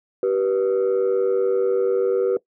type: tone pair together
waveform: sine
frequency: 385.8 / 486.2 Hz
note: G4 / B4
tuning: -28 / -27 cents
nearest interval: major third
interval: 401 cents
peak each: -18 dBFS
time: 0.23-2.37 s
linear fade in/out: 2 ms
effects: noise-tail reverb RT60 0.1 s tail -20 dB re dry + tanh soft clip ceiling -14 dBFS